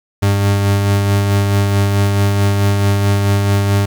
40% pulse tone with tremolo, 100.3 Hz, G2, 40 cents sharp, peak -9 dBFS, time 0.22-3.86 s, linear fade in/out 10 ms, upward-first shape sine, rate 4.6 Hz, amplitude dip 30%, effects 7-bit

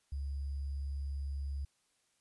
sine tone with sample-and-hold, 69.6 Hz, C#2, 8 cents sharp, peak -35 dBFS, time 0.12-1.65 s, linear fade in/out 5 ms, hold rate 4900 Hz, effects white hiss -75 dBFS RMS until 2.2 s + resampled to 24000 Hz

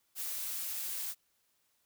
blue noise, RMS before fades -38 dBFS, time 0.15-1.15 s, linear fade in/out 50 ms, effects white hiss -75 dBFS RMS until 1.85 s

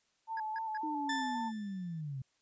sine tone with vibrato, 880 Hz, A5, in tune, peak -35 dBFS, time 0.27-1.52 s, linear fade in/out 50 ms, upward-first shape square, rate 3.7 Hz, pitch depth 28 cents each way
triangle tone bursts, 1661.2 Hz, G#6, in tune, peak -38 dBFS, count 3, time 0.37-0.774 s, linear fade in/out 2 ms, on 28 ms, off 160 ms
sine linear sweep, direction down, 313.6 to 127.7 Hz, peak -37 dBFS, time 0.83-2.22 s, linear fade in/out 5 ms
sawtooth tone with exponential decay, 1763 Hz, A6, 3 cents sharp, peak -30 dBFS, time 1.09-2.01 s, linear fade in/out 5 ms, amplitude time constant 200 ms
effects white hiss -75 dBFS RMS until 2.41 s + resampled to 16000 Hz

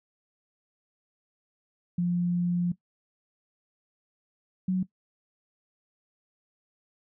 sine tone pair in turn, 175.5 / 185.35 Hz, F3 / F#3, +9 / +3 cents, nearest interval minor second, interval 94 cents, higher second, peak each -23 dBFS, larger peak neither, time 1.98-2.72 / 4.68-4.83 s, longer first, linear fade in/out 5 ms, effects noise-tail reverb RT60 0.1 s tail -17 dB re dry

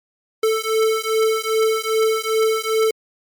square beating tone pair, 440 / 442.5 Hz, A4 / A4, 0 / +10 cents, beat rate 2.5 Hz, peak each -20 / -20 dBFS, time 0.43-2.91 s, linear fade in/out 5 ms, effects MP3 96 kbps

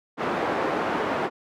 pink band-pass noise, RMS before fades -26 dBFS, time 0.17-1.3 s, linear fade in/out 50 ms, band 320 to 1400 Hz, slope 12 dB/octave, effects none

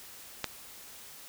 click, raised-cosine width 0.2 ms, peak -12 dBFS, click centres 0.443 s, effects white hiss -49 dBFS RMS until 1.28 s

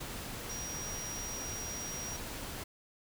sine tone in noise, 5720 Hz, F8, 41 cents sharp, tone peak -40 dBFS, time 0.49-2.17 s, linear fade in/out 10 ms, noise pink, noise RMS -42 dBFS, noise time 0-2.64 s, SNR -1 dB, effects none

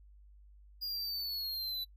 square linear sweep, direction down, 4867 to 3951 Hz, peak -36 dBFS, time 0.81-1.85 s, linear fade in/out 20 ms, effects noise-tail reverb RT60 0.1 s tail -25 dB re dry + added 50 Hz sine -55 dBFS peak until 1.96 s

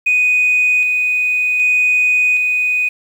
sine tone with tremolo, 2489 Hz, D#7, in tune, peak -9 dBFS, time 0.06-2.89 s, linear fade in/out 10 ms, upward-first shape square, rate 0.65 Hz, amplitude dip 30%, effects tanh soft clip ceiling -7 dBFS + 7-bit

